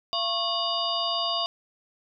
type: tone cluster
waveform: sine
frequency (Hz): 683 / 1100 / 2927 / 3652 / 4782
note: F5 / C#6 / F#7 / A#7 / D8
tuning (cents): -39 / -14 / -19 / -36 / +30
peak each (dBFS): -31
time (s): 0.13-1.46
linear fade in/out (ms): 0
effects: none